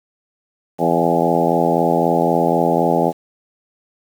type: harmonic tone with a mistuned harmonic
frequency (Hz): 83.9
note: E2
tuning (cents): +31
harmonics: 2 / 3 / 4 / 5 / 6 / 7 / 8 / 9 / 10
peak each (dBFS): -22 / -22 / -22 / -22 / -22 / -22 / -22 / -22 / -22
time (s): 0.78-3.13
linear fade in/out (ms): 50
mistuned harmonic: 9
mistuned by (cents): +16
effects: 7-bit